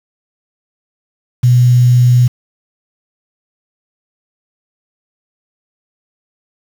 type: tone with quantisation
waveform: sine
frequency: 123.47 Hz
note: B2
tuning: in tune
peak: -5 dBFS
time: 1.43-2.28 s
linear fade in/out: 10 ms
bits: 5
effects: none